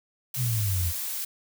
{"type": "noise", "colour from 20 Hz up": "blue", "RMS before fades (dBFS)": -32, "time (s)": [0.34, 1.25], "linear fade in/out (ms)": 5}
{"type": "exponential sweep", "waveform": "sine", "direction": "down", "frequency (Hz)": [131.2, 80], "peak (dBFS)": -24, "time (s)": [0.36, 0.93], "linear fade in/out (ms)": 50}
{"effects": []}